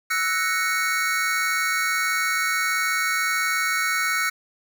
square chord, F# dominant seventh, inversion third, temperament equal, 1318.5 / 1480 / 1864.7 / 2217 Hz, E6 / F#6 / A#6 / C#7, 0 / 0 / 0 / 0 cents, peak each -28 / -27 / -30 / -26 dBFS, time 0.1-4.3 s, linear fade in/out 10 ms, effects none

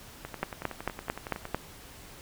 two click trains, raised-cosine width 0.5 ms, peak -13 / -22 dBFS, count 6 / 15, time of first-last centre 0.43-1.546 / 0.25-1.546 s, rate 4.48 / 10.8 Hz, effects pink hiss -49 dBFS RMS until 2.21 s

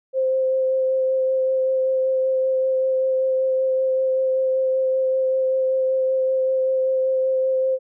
sine tone with vibrato, 523.3 Hz, C5, in tune, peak -17 dBFS, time 0.13-7.79 s, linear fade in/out 50 ms, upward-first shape sine, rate 5.2 Hz, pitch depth 10 cents each way, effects none

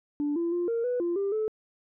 sine tone with pitch steps, 292.1 / 339.1 / 349.6 / 462.9 / 493 / 345.3 / 396.9 / 433.7 Hz, D4 / E4 / F4 / A#4 / B4 / F4 / G4 / A4, -9 / +49 / +2 / -12 / -3 / -20 / +22 / -25 cents, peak -24 dBFS, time 0.2-1.48 s, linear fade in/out 0 ms, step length 160 ms, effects tanh soft clip ceiling -22 dBFS

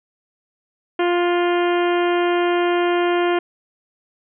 harmonic tone with a mistuned harmonic, 350 Hz, F4, 4 cents sharp, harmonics 1 / 2 / 3 / 4 / 5 / 6 / 7 / 8 / 9, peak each -17 / -23 / -27 / -29 / -31 / -33 / -34 / -35 / -36 dBFS, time 0.99-3.39 s, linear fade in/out 5 ms, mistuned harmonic 4, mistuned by +20 cents, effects none

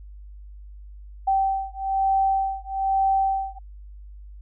sine beating tone pair, 775 / 776.1 Hz, G5 / G5, -20 / -18 cents, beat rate 1.1 Hz, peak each -23 dBFS, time 1.27-3.59 s, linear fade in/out 10 ms, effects added 50 Hz sine -39 dBFS peak until 4.41 s

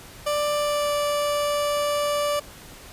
30% pulse tone with pitch glide, 590 to 584.6 Hz, D5 to D5, +8 to -8 cents, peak -19 dBFS, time 0.26-2.4 s, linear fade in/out 10 ms, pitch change -16 cents, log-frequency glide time 0.52-0.94 s, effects pink hiss -44 dBFS RMS until 2.92 s + resampled to 32000 Hz

